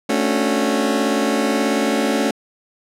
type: chord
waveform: 25% pulse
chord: D major seventh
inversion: second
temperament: just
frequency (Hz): 220.2 / 275.3 / 293.7 / 367.1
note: A3 / C#4 / D4 / F#4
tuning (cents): +2 / -12 / 0 / -14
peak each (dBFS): -17 / -17 / -21 / -21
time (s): 0.09-2.31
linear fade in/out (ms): 5
effects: low-pass 11000 Hz 12 dB/octave